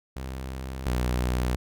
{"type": "tone pair in turn", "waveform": "sawtooth", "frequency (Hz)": [65.41, 61.92], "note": ["C2", "B1"], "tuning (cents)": [0, 5], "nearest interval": "minor second", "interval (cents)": 95, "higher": "first", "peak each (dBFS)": [-29, -20], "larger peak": "second", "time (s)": [[0.16, 0.86], [0.86, 1.56]], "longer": "neither", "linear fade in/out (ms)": 5, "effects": []}